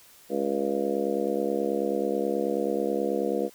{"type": "harmonic tone with a mistuned harmonic", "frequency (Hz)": 69.3, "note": "C#2", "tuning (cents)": 0, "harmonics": [3, 4, 5, 6, 7, 8, 9, 10], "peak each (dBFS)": [-33, -33, -31, -33, -28, -38, -39, -37], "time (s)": [0.29, 3.5], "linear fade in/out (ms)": 50, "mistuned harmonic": 9, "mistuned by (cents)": -37, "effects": ["white hiss -54 dBFS RMS until 3.54 s"]}